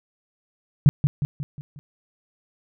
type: tone with echo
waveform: sine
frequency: 143.6 Hz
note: D3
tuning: 39 cents flat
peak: -8 dBFS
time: 0.86-0.89 s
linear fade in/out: 0 ms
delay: 180 ms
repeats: 5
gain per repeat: -6 dB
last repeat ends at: 1.79 s
effects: none